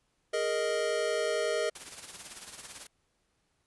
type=chord; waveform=square; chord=Ab suspended second; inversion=none; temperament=equal; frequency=415.3 / 466.2 / 622.3 Hz; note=Ab4 / Bb4 / Eb5; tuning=0 / 0 / 0 cents; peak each=-35 / -33 / -32 dBFS; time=0.33-1.7 s; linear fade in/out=10 ms
type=noise with tremolo; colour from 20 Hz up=white; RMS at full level=-42 dBFS; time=1.75-2.87 s; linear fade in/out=5 ms; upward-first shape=sine; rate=18 Hz; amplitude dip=60%
effects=pink hiss -75 dBFS RMS until 3.66 s + resampled to 24000 Hz